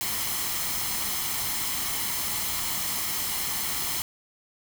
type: noise with comb filter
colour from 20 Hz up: white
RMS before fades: -29 dBFS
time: 0.01-4.02 s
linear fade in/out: 0 ms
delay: 0.96 ms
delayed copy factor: +0.5
effects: none